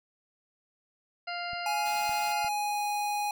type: harmonic tone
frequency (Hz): 698.5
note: F5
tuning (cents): 0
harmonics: 1 / 2 / 3 / 4 / 6 / 7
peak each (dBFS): -36 / -39 / -41 / -42 / -44 / -44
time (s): 1.27-2.49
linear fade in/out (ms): 10
type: clicks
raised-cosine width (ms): 5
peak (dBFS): -36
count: 3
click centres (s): 1.533 / 2.094 / 2.446
type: tone with pitch glide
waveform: square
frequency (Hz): 836 to 827.8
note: G#5 to G#5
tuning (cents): +11 to -6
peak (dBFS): -29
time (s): 1.66-3.31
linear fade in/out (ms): 2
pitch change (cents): -17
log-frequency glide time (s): 2.26-2.81
type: noise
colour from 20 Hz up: white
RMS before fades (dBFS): -45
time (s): 1.85-2.33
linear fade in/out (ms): 10
effects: none